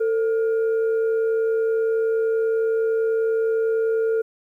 sine tone with frequency modulation, 447.7 Hz, A4, 30 cents sharp, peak -18 dBFS, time 0-4.22 s, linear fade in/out 10 ms, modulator 966 Hz, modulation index 0.25, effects 10-bit

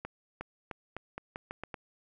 accelerating click train, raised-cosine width 0.5 ms, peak -23 dBFS, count 9, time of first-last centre 0.05-1.742 s, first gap 360 ms, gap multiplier 0.84, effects none

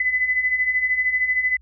sine beating tone pair, 2000 / 2013 Hz, B6 / B6, +21 / +33 cents, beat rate 13 Hz, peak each -25 / -19 dBFS, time 0-1.57 s, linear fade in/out 5 ms, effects added 60 Hz sine -48 dBFS peak until 1.61 s

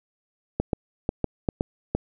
clicks, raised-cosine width 2 ms, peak -9 dBFS, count 7, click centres 0.6 / 0.732 / 1.091 / 1.243 / 1.488 / 1.609 / 1.95 s, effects none

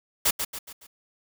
white noise with echo, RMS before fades -21 dBFS, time 0.25-0.31 s, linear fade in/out 10 ms, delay 140 ms, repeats 4, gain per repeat -7 dB, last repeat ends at 0.87 s, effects none

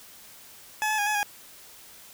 20% pulse tone with pitch steps, 855 / 860 / 822 / 848 / 822 Hz, A5 / A5 / G#5 / G#5 / G#5, -50 / -40 / -18 / +36 / -18 cents, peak -19 dBFS, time 0.82-1.23 s, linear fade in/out 0 ms, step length 82 ms, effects white hiss -49 dBFS RMS until 2.13 s

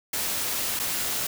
white noise with dropouts, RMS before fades -28 dBFS, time 0.13-1.27 s, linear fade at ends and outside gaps 5 ms, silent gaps 0.793-0.797 s, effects none

